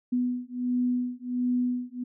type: beating tone pair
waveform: sine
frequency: 246.9 / 248.3 Hz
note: B3 / B3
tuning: 0 / +9 cents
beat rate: 1.4 Hz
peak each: -28 dBFS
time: 0.12-2.04 s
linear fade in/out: 10 ms
effects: none